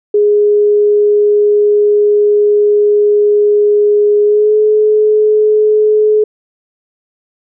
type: tone with pitch glide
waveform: sine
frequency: 415.3 to 426.7 Hz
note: G#4 to G#4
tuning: 0 to +47 cents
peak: -6 dBFS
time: 0.14-6.24 s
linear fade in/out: 5 ms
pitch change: +47 cents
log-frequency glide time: 4.24-4.55 s
effects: none